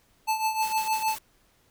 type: tone with tremolo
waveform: square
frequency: 875 Hz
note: A5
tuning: 10 cents flat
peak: -22 dBFS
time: 0.27-1.16 s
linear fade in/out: 20 ms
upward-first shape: triangle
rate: 6.5 Hz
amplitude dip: 75%
type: noise bursts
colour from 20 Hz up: white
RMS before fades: -39 dBFS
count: 4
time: 0.62-1.186 s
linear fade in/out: 5 ms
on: 110 ms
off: 42 ms
effects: pink hiss -64 dBFS RMS until 1.7 s